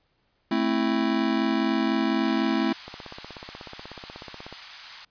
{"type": "chord", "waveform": "square", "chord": "A minor", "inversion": "none", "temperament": "just", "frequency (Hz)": [220, 264, 330], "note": ["A3", "C4", "E4"], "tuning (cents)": [0, 16, 2], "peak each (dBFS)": -27, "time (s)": [0.51, 2.73], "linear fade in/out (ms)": 5}
{"type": "high-pass noise", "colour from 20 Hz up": "white", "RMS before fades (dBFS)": -39, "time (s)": [2.24, 5.05], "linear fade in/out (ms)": 5, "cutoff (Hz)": 840, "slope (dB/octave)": 24}
{"type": "click train", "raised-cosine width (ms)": 1, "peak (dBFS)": -25, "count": 28, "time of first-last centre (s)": [2.88, 4.526], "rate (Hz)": 16.4}
{"effects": ["pink hiss -70 dBFS RMS until 5.1 s", "resampled to 11025 Hz"]}